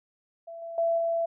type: tone with level steps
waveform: sine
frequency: 669 Hz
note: E5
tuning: 25 cents sharp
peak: -38 / -35 / -22 / -24 dBFS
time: 0.47-1.26 s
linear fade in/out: 10 ms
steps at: 0.62 / 0.78 / 0.98 s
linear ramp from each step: 2 ms
effects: none